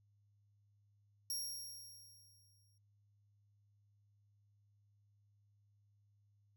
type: tone with exponential decay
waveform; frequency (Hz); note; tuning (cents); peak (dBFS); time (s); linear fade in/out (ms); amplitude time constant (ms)
20% pulse; 5588; F8; 0; -32; 1.3-2.78; 2; 320
effects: noise-tail reverb RT60 0.1 s tail -25 dB re dry + added 102 Hz sine -70 dBFS peak until 6.56 s